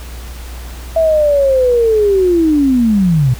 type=linear sweep; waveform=sine; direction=down; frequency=660 to 118.3 Hz; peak=-8 dBFS; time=0.96-3.34 s; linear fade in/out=5 ms; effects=added 60 Hz sine -26 dBFS peak until 3.39 s + pink hiss -35 dBFS RMS until 3.39 s